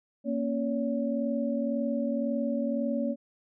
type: tone cluster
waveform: sine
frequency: 233.2 / 275.1 / 567 Hz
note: A#3 / C#4 / C#5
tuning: +1 / -13 / +39 cents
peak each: -29 / -32 / -32 dBFS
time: 0.24-3.16 s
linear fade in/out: 50 ms
effects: none